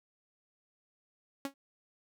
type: tone with exponential decay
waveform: sawtooth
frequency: 276.1 Hz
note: C#4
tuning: 7 cents flat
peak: -27 dBFS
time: 1.45-1.54 s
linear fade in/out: 2 ms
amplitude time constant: 18 ms
effects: none